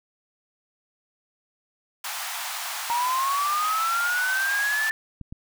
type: high-pass noise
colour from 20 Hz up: pink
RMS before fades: -32 dBFS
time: 2.04-4.9 s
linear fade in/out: 5 ms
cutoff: 730 Hz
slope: 48 dB/octave
type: linear sweep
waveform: sine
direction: up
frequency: 936 to 1772 Hz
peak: -22 dBFS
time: 2.9-4.91 s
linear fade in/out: 0 ms
type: clicks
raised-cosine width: 5 ms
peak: -25 dBFS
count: 2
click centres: 5.213 / 5.325 s
effects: none